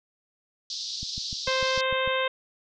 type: band-pass noise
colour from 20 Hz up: pink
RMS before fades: -34 dBFS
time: 0.7-1.81 s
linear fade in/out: 2 ms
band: 3800 to 5600 Hz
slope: 48 dB/octave
type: click train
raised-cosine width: 5 ms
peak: -26 dBFS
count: 8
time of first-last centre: 1.03-2.076 s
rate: 6.69 Hz
type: harmonic tone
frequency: 523.3 Hz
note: C5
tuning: in tune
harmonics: 1 / 2 / 3 / 4 / 5 / 6 / 7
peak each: -27 / -30 / -32 / -33 / -34 / -35 / -35 dBFS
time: 1.47-2.28 s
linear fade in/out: 5 ms
effects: none